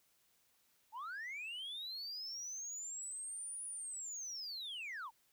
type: linear two-way sweep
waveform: sine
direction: up then down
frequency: 830.6 to 9830 to 830.6 Hz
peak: -40 dBFS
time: 0.92-5.11 s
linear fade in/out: 50 ms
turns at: 3.65 s
effects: tanh soft clip ceiling -41 dBFS + white hiss -74 dBFS RMS until 5.32 s